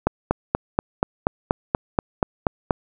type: click train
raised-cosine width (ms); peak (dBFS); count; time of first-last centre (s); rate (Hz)
1; -3; 12; 0.07-2.708; 4.17
effects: none